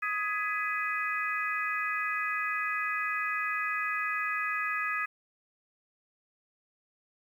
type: harmonic tone with a mistuned harmonic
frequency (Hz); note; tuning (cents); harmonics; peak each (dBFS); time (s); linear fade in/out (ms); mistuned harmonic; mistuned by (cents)
418.1; G#4; +12; 3 / 4 / 5 / 6; -33 / -34 / -35 / -36; 0.02-5.06; 10; 5; -78
effects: 10-bit